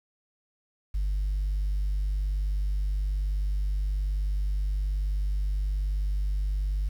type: tone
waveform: sine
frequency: 49.43 Hz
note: G1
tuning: 15 cents sharp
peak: -23 dBFS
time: 0.94-6.89 s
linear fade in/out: 10 ms
effects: tanh soft clip ceiling -22 dBFS + 9-bit